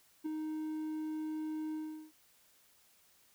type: tone with ADSR envelope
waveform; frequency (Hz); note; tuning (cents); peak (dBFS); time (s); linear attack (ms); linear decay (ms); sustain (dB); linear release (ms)
triangle; 311.1; D#4; 0; -30; 0.24-2.12; 22; 4; -4; 380
effects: white hiss -67 dBFS RMS until 3.34 s